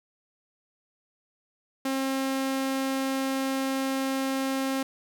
sawtooth tone, 267.7 Hz, C4, 40 cents sharp, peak -22 dBFS, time 1.85-4.83 s, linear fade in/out 5 ms, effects none

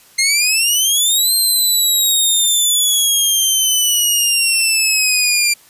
15% pulse exponential two-way sweep, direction up then down, 2100 to 4181 to 2370 Hz, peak -5 dBFS, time 0.18-5.54 s, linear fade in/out 10 ms, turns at 1.34 s, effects white hiss -47 dBFS RMS until 5.69 s + resampled to 32000 Hz

